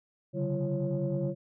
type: tone cluster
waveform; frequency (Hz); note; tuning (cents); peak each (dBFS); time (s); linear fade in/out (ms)
sine; 134.8 / 144.6 / 191.2 / 342.6 / 547; C#3 / D3 / G3 / F4 / C#5; -48 / -27 / -43 / -33 / -23; -36 / -31 / -34 / -35 / -34; 0.33-1.35; 50
effects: tanh soft clip ceiling -20 dBFS